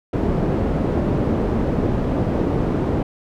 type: low-pass noise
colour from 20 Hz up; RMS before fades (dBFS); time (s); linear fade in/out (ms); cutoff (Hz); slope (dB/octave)
white; -20; 0.13-3.03; 5; 340; 12
effects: none